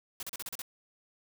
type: noise bursts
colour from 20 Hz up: white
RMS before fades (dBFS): -39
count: 7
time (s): 0.2-0.619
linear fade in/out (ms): 2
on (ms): 29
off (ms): 36
effects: none